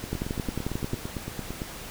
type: two click trains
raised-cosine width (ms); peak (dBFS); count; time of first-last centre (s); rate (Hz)
3; -15 / -19; 10 / 15; 0.13-0.934 / 0.04-1.618; 11.2 / 8.87
effects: pink hiss -40 dBFS RMS until 1.9 s